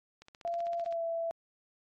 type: click train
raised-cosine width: 0.2 ms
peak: -34 dBFS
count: 12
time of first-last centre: 0.22-0.925 s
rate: 15.6 Hz
type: tone with pitch glide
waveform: sine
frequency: 684 to 666.1 Hz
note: F5 to E5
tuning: -36 to +18 cents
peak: -31 dBFS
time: 0.45-1.31 s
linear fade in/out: 0 ms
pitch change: -46 cents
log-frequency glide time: 0.77-1.03 s
effects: AAC 32 kbps